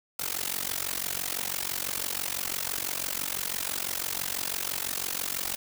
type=noise with amplitude modulation; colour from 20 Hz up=white; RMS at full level=-28 dBFS; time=0.19-5.56 s; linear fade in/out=5 ms; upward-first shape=sine; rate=46 Hz; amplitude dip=95%; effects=none